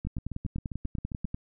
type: two click trains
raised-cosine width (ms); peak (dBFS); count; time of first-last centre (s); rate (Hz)
5; -20 / -23; 14 / 10; 0.07-1.345 / 0.05-1.252; 10.2 / 7.49
effects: none